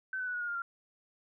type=tone with pitch steps; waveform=sine; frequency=1530 / 1504.6 / 1479.6 / 1455 / 1430.8 / 1407.1 / 1383.7 Hz; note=G6 / F#6 / F#6 / F#6 / F6 / F6 / F6; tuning=-42 / +29 / 0 / -29 / +41 / +13 / -16 cents; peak=-33 dBFS; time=0.13-0.62 s; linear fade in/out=2 ms; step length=70 ms; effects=none